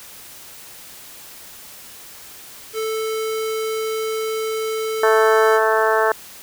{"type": "tone", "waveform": "square", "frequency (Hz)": 440, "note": "A4", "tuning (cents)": 0, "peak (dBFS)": -22, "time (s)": [2.73, 5.6], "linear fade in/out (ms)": 50}
{"type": "harmonic tone", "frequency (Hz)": 220, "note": "A3", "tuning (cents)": 0, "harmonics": [2, 3, 4, 5, 6, 7, 8], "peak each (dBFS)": [-19, -21, -22, -23, -24, -24, -25], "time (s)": [5.03, 6.12], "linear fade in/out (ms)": 2}
{"effects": ["white hiss -40 dBFS RMS until 6.42 s"]}